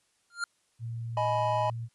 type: tone with exponential growth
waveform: square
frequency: 1396.9 Hz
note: F6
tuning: in tune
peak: -26 dBFS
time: 0.3-0.44 s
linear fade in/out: 2 ms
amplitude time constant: 30 ms
type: tone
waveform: sine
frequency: 115.7 Hz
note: A#2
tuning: 13 cents flat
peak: -33 dBFS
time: 0.79-1.89 s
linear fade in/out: 50 ms
type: chord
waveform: triangle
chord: G# minor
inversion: second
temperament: equal with one note detuned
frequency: 622.3 / 842.7 / 987.8 Hz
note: D#5 / G#5 / B5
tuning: 0 / +25 / 0 cents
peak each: -28 dBFS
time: 1.17-1.7 s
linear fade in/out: 2 ms
effects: white hiss -71 dBFS RMS until 1.94 s + resampled to 24000 Hz